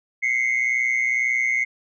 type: tone pair together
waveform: sine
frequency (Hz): 2060 / 2182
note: C7 / C#7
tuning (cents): -28 / -28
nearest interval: minor second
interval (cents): 100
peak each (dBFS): -20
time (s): 0.22-1.65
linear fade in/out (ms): 20
effects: tanh soft clip ceiling -15 dBFS